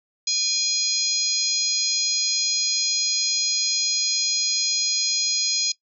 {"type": "harmonic tone with a mistuned harmonic", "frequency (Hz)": 830.6, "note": "G#5", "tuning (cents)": 0, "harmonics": [3, 4, 5, 6, 7, 8], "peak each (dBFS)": [-34, -33, -25, -24, -33, -25], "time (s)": [0.27, 5.72], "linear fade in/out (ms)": 5, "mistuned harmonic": 3, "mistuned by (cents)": -39, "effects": ["noise-tail reverb RT60 0.1 s tail -20 dB re dry"]}